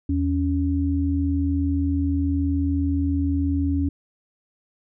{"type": "tone pair together", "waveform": "sine", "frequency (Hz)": [81.67, 279.1], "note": ["E2", "C#4"], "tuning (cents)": [-16, 12], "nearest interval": "octave + major sixth", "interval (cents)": 2128, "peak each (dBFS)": -22, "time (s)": [0.09, 3.89], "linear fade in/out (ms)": 5, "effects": []}